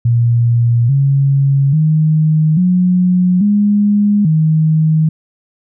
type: tone with pitch steps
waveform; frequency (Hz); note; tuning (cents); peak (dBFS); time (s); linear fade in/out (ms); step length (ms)
sine; 118.3 / 138.3 / 155.7 / 181.1 / 205.8 / 157.3; A#2 / C#3 / D#3 / F#3 / G#3 / D#3; +26 / -4 / +2 / -37 / -16 / +19; -8; 0.05-5.09; 5; 840
effects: none